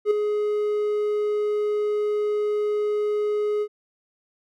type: tone with ADSR envelope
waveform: triangle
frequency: 419 Hz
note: G#4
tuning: 15 cents sharp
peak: -12 dBFS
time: 0.05-3.68 s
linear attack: 58 ms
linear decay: 8 ms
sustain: -7 dB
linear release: 62 ms
effects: none

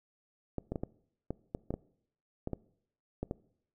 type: clicks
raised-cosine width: 2 ms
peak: -21 dBFS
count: 12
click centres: 0.583 / 0.72 / 0.758 / 0.835 / 1.306 / 1.549 / 1.706 / 1.74 / 2.474 / 2.533 / 3.23 / 3.311 s
effects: noise-tail reverb RT60 0.7 s tail -22 dB re dry

